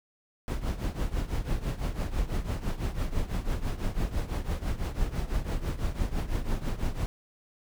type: noise with tremolo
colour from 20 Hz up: brown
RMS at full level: -26 dBFS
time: 0.48-7.06 s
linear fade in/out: 0 ms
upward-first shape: triangle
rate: 6 Hz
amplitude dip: 85%
effects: none